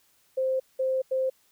sine tone bursts at uneven times, 523.3 Hz, C5, in tune, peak -23 dBFS, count 3, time 0.37-0.6 / 0.79-1.02 / 1.11-1.3 s, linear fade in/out 10 ms, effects white hiss -65 dBFS RMS until 1.51 s

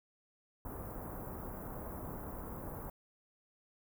pink band-stop noise, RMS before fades -44 dBFS, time 0.65-2.9 s, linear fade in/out 2 ms, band 1200 to 14000 Hz, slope 24 dB/octave, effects none

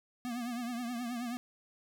square tone with vibrato, 240.5 Hz, B3, 46 cents flat, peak -36 dBFS, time 0.25-1.37 s, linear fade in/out 0 ms, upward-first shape triangle, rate 9.4 Hz, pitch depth 92 cents each way, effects none

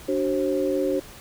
sine tone cluster, 292.6 / 377 / 534 Hz, D4 / F#4 / C5, -6 / +32 / +35 cents, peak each -26 / -25 / -25 dBFS, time 0.08-1 s, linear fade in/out 10 ms, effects pink hiss -44 dBFS RMS until 1.2 s

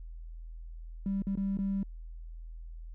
triangle tone with dropouts, 196 Hz, G3, in tune, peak -25 dBFS, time 1.06-1.83 s, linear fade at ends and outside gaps 2 ms, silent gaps 1.221-1.269 / 1.354-1.374 / 1.572-1.588 s, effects tanh soft clip ceiling -26 dBFS + added 41 Hz sine -41 dBFS peak until 2.94 s

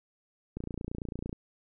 click train, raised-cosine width 3 ms, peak -23 dBFS, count 23, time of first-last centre 0.57-1.329 s, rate 29 Hz, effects none

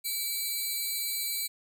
5% pulse tone pair together, 2300 / 4046 Hz, D7 / B7, -37 / +41 cents, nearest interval minor seventh, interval 978 cents, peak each -25 dBFS, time 0.04-1.48 s, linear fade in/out 20 ms, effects none

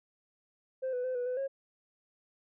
sine tone with pitch steps, 521 / 496.4 / 512 / 490.4 / 503 / 544 Hz, C5 / B4 / C5 / B4 / B4 / C#5, -7 / +9 / -38 / -12 / +32 / -33 cents, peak -29 dBFS, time 0.82-1.48 s, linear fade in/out 20 ms, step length 110 ms, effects tanh soft clip ceiling -29 dBFS

